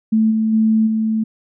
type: tone with level steps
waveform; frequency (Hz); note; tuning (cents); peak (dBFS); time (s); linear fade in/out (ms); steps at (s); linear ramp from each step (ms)
sine; 220; A3; 0; -11 / -14 / -11 / -15; 0.12-1.24; 10; 0.3 / 0.52 / 0.86; 20
effects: none